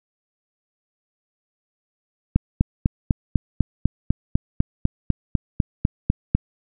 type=click train; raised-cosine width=5 ms; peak=-3 dBFS; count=17; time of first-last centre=2.36-6.35 s; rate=4.01 Hz; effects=none